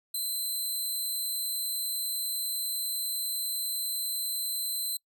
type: tone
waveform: 5% pulse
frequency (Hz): 4065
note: B7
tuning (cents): +49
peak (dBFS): -23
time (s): 0.14-4.97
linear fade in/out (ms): 5
effects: noise-tail reverb RT60 0.1 s tail -25 dB re dry